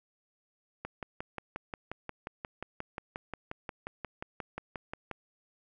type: click train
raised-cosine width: 0.5 ms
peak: -22 dBFS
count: 25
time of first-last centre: 0.85-5.113 s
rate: 5.63 Hz
effects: none